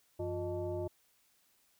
sine tone with frequency modulation, 355.4 Hz, F4, 30 cents sharp, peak -34 dBFS, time 0.19-0.88 s, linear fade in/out 10 ms, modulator 262 Hz, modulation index 1.2, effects white hiss -71 dBFS RMS until 1.79 s

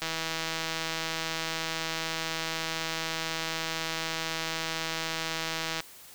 click train, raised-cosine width 0.2 ms, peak -14 dBFS, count 938, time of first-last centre 0.02-5.804 s, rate 162 Hz, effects white hiss -50 dBFS RMS until 6.14 s

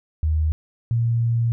sine tone pair in turn, 78 / 116.62 Hz, D#2 / A#2, +5 / +1 cents, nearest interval perfect fifth, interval 696 cents, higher second, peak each -17 dBFS, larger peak neither, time 0.23-0.52 / 0.91-1.52 s, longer second, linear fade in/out 0 ms, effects none

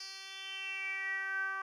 10% pulse tone with band-pass filter sweep, 386.6 Hz, G4, 24 cents flat, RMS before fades -39 dBFS, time 0-1.62 s, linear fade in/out 5 ms, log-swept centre 4700 to 1300 Hz, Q 7.5, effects none

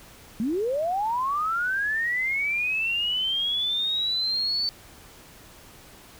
sine linear sweep, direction up, 205.6 to 4536 Hz, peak -23 dBFS, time 0.4-4.69 s, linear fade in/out 0 ms, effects pink hiss -49 dBFS RMS until 6.19 s

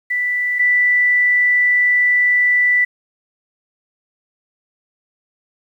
sine tone pair in turn, 1975.5 / 1975.5 Hz, B6 / B6, 0 / 0 cents, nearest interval unison, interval 0 cents, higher neither, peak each -16 / -11 dBFS, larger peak second, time 0.1-0.59 / 0.59-2.85 s, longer second, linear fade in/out 10 ms, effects 8-bit

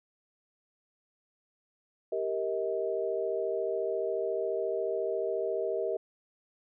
sine chord, Eb major, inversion first, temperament equal with one note detuned, 392 / 466.2 / 636.4 Hz, G4 / Bb4 / Eb5, 0 / 0 / +39 cents, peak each -33 dBFS, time 2.12-5.97 s, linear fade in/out 5 ms, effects none

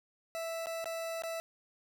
40% pulse tone with dropouts, 659.3 Hz, E5, in tune, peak -35 dBFS, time 0.35-1.4 s, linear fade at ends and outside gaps 0 ms, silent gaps 0.659-0.669 / 0.843-0.857 / 1.221-1.236 s, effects none

